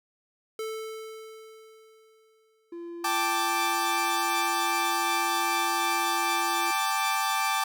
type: tone with exponential decay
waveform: square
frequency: 440 Hz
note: A4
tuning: in tune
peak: -31 dBFS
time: 0.59-2.89 s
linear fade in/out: 2 ms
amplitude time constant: 500 ms
type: tone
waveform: triangle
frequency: 341.7 Hz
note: F4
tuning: 38 cents flat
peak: -34 dBFS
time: 2.72-6.71 s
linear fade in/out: 5 ms
type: chord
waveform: sawtooth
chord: G suspended second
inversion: none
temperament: equal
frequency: 784 / 880 / 1174.7 Hz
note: G5 / A5 / D6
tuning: 0 / 0 / 0 cents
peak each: -27 / -26 / -24 dBFS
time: 3.04-7.64 s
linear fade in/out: 5 ms
effects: none